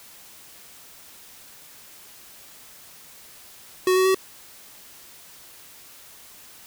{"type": "tone with pitch steps", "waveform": "square", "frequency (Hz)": [370, 374.7, 379.5], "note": ["F#4", "F#4", "F#4"], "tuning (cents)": [0, 22, 44], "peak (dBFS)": -17, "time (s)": [3.87, 4.146], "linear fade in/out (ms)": 2, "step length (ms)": 92, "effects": ["white hiss -47 dBFS RMS until 6.66 s"]}